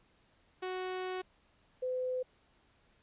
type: tone pair in turn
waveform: sawtooth / sine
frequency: 370 / 508.2 Hz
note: F#4 / B4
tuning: 0 / +49 cents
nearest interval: perfect fourth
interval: 549 cents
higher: second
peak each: -32 / -32 dBFS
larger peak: neither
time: 0.62-1.22 / 1.82-2.23 s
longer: first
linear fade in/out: 10 ms
effects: pink hiss -69 dBFS RMS until 3.02 s + resampled to 8000 Hz